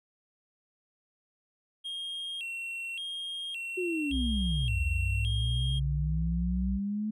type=tone with vibrato; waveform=triangle; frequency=2968 Hz; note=F#7; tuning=5 cents sharp; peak=-33 dBFS; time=1.84-5.8 s; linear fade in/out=20 ms; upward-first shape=square; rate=0.88 Hz; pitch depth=150 cents each way
type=linear two-way sweep; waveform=sine; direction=down then up; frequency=374.2 to 78.2 to 216.8 Hz; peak=-29 dBFS; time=3.77-7.11 s; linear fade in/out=10 ms; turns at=4.82 s
type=tone; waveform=sine; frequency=61.74 Hz; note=B1; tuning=in tune; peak=-29 dBFS; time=4.1-6.8 s; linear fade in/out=50 ms
effects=none